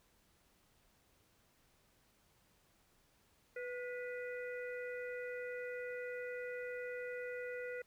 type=harmonic tone with a mistuned harmonic; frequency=494.5 Hz; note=B4; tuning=2 cents sharp; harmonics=1 / 3 / 4 / 5; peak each=-42 / -49 / -49 / -57 dBFS; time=3.56-7.82 s; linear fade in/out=5 ms; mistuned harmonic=3; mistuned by=-43 cents; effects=pink hiss -72 dBFS RMS until 7.86 s